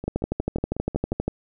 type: two click trains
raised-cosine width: 2 ms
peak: -19 / -10 dBFS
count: 7 / 16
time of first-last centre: 0.04-1.129 / 0.08-1.28 s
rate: 5.51 / 12.5 Hz
effects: none